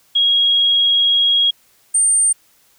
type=tone pair in turn; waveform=sine; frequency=3293 / 8791 Hz; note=G#7 / C#9; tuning=-15 / -15 cents; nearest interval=octave + perfect fourth; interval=1700 cents; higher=second; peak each=-11 dBFS; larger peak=neither; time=0.15-1.51 / 1.94-2.33 s; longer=first; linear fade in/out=10 ms; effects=white hiss -55 dBFS RMS until 2.78 s